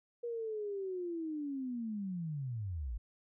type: linear sweep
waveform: sine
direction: down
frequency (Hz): 479.9 to 49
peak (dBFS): -36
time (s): 0.23-2.98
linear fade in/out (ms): 10
effects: none